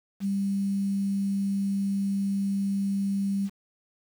sine tone with quantisation, 197.5 Hz, G3, 13 cents sharp, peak -24 dBFS, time 0.2-3.5 s, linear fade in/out 50 ms, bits 8, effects none

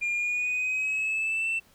sine tone with pitch glide, 2410 to 2674 Hz, D7 to E7, +44 to +24 cents, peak -23 dBFS, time 0.01-1.6 s, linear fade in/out 20 ms, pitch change +180 cents, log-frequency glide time 0.13-1.49 s, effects tanh soft clip ceiling -24 dBFS + pink hiss -60 dBFS RMS until 1.74 s

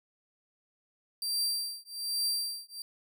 sawtooth tone with tremolo, 4706 Hz, D8, 3 cents sharp, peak -24 dBFS, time 1.22-2.82 s, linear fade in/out 2 ms, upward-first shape triangle, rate 1.2 Hz, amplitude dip 100%, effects none

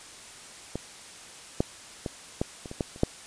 clicks, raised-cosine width 2 ms, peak -17 / -9 / -17 / -12 / -25 / -24 / -13 / -30 / -7 dBFS, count 9, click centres 0.756 / 1.605 / 2.062 / 2.415 / 2.658 / 2.714 / 2.808 / 2.961 / 3.034 s, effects white hiss -46 dBFS RMS until 3.26 s + resampled to 22050 Hz

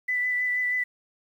sine tone with vibrato, 1988 Hz, B6, 11 cents sharp, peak -23 dBFS, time 0.08-0.84 s, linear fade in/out 10 ms, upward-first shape sine, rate 6.3 Hz, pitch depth 14 cents each way, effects 9-bit

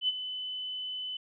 sine tone with ADSR envelope, 3015 Hz, F#7, 32 cents sharp, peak -23 dBFS, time 0.01-1.17 s, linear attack 73 ms, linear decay 30 ms, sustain -11 dB, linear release 4 ms, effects none

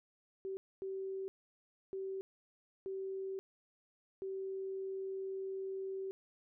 sine tone bursts at uneven times, 384.5 Hz, G4, 33 cents flat, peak -38 dBFS, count 5, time 0.45-0.57 / 0.82-1.28 / 1.93-2.21 / 2.86-3.39 / 4.22-6.11 s, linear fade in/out 0 ms, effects none

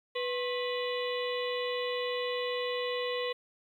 harmonic tone with a mistuned harmonic, 493.9 Hz, B4, in tune, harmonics 1 / 2 / 4 / 5 / 6 / 7 / 8, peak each -32 / -40 / -40 / -45 / -42 / -43 / -45 dBFS, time 0.15-3.33 s, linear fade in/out 10 ms, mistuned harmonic 2, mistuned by +140 cents, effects 11-bit

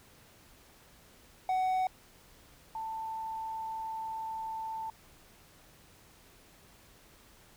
triangle / sine tone pair in turn, 747 / 888.3 Hz, F#5 / A5, +16 / +16 cents, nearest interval minor third, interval 300 cents, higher second, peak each -25 / -35 dBFS, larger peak first, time 1.49-1.87 / 2.75-4.9 s, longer second, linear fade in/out 2 ms, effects pink hiss -59 dBFS RMS until 7.56 s

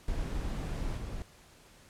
brown noise with level steps, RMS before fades -34 / -38 dBFS, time 0.08-1.22 s, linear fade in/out 0 ms, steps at 0.97 s, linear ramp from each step 5 ms, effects pink hiss -58 dBFS RMS until 1.89 s + low-pass 11000 Hz 12 dB/octave

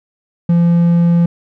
triangle tone, 171 Hz, F3, 36 cents flat, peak -6 dBFS, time 0.49-1.26 s, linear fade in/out 5 ms, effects none

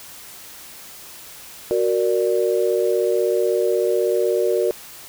sine chord, Gb augmented, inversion none, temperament equal, 370 / 466.2 / 587.3 Hz, Gb4 / Bb4 / D5, 0 / 0 / 0 cents, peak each -20 / -20 / -23 dBFS, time 1.71-4.71 s, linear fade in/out 0 ms, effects white hiss -40 dBFS RMS until 5.08 s

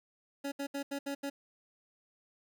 25% pulse tone bursts at uneven times, 280 Hz, C#4, 18 cents sharp, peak -31 dBFS, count 6, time 0.44-0.52 / 0.59-0.67 / 0.74-0.83 / 0.91-0.99 / 1.06-1.15 / 1.23-1.3 s, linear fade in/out 10 ms, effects none

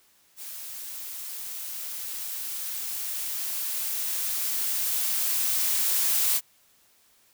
blue noise with level ramp, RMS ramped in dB -39 to -23 dBFS, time 0.36-6.41 s, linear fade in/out 50 ms, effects white hiss -62 dBFS RMS until 7.33 s

